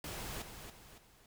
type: noise with echo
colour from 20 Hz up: pink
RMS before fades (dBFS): -43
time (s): 0.04-0.42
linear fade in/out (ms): 2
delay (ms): 280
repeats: 3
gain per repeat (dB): -7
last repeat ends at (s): 1.26
effects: none